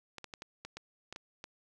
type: clicks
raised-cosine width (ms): 0.2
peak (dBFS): -26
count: 9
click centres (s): 0.183 / 0.243 / 0.338 / 0.421 / 0.65 / 0.77 / 1.126 / 1.161 / 1.441
effects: none